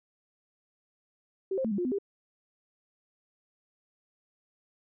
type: tone with pitch steps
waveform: sine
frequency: 383.4 / 528 / 222.7 / 201 / 354.7 / 253.5 / 399.4 Hz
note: G4 / C5 / A3 / G3 / F4 / B3 / G4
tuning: -38 / +16 / +21 / +44 / +27 / +45 / +32 cents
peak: -27 dBFS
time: 1.51-1.986 s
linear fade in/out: 5 ms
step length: 68 ms
effects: none